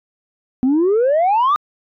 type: exponential sweep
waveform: sine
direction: up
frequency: 246.9 to 1244.5 Hz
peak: -10 dBFS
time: 0.63-1.56 s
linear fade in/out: 0 ms
effects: tanh soft clip ceiling -10 dBFS